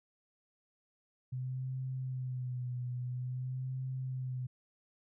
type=tone with vibrato; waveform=sine; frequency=127.1 Hz; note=C3; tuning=50 cents flat; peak=-35 dBFS; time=1.32-4.47 s; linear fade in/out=10 ms; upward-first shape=sine; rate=0.49 Hz; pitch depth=45 cents each way; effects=none